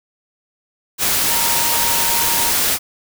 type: tone in noise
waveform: sine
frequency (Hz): 931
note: A#5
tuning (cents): -2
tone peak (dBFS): -24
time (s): 1.27-2.53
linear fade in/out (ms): 50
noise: white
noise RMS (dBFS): -17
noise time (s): 0.98-2.79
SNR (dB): -10
effects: none